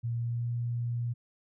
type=tone with pitch glide; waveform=sine; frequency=117.5 to 119.21 Hz; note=A#2 to A#2; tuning=+14 to +39 cents; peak=-29 dBFS; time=0.03-1.14 s; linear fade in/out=20 ms; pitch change=+25 cents; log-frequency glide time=0.14-0.49 s; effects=none